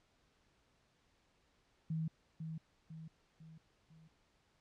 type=tone with echo; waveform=sine; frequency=160 Hz; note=D#3; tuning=49 cents sharp; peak=-35 dBFS; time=1.9-2.08 s; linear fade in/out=5 ms; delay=500 ms; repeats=4; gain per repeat=-6 dB; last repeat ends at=4.08 s; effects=pink hiss -74 dBFS RMS until 4.6 s + low-pass 6000 Hz 12 dB/octave